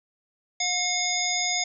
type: harmonic tone with a mistuned harmonic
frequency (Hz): 719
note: F#5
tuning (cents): -50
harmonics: 1 / 3 / 5 / 7 / 9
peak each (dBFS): -32 / -29 / -31 / -30 / -28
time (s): 0.6-1.64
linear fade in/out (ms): 5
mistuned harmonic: 9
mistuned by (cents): +53
effects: none